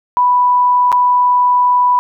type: tone with dropouts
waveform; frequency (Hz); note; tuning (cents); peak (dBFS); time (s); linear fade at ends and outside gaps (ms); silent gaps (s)
sine; 987.8; B5; 0; -8; 0.17-1.99; 0; 0.918-0.926
effects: none